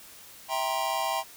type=chord; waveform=square; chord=C dominant seventh; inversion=first; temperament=just; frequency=654.1 / 784.9 / 941.9 / 1046.5 Hz; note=E5 / G5 / Bb5 / C6; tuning=-14 / +2 / +18 / 0 cents; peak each=-34 / -32 / -33 / -34 dBFS; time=0.48-1.24 s; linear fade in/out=50 ms; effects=white hiss -49 dBFS RMS until 1.36 s